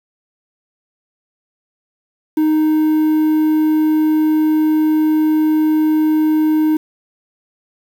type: tone with quantisation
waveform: triangle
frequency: 310 Hz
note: D#4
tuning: 6 cents flat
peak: -9 dBFS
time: 2.37-6.77 s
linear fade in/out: 5 ms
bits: 6
effects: none